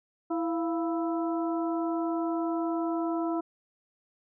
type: harmonic tone with a mistuned harmonic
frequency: 329.6 Hz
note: E4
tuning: in tune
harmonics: 1 / 2 / 3 / 4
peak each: -28 / -34 / -38 / -40 dBFS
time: 0.3-3.41 s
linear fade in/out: 10 ms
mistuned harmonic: 2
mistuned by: +75 cents
effects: none